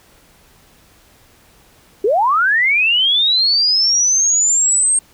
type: linear sweep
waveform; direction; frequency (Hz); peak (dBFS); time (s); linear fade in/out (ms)
sine; up; 370 to 8540; -11; 2.04-4.99; 5
effects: pink hiss -50 dBFS RMS until 5.13 s